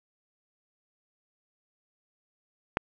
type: click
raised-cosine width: 0.5 ms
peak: -9 dBFS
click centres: 2.771 s
effects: none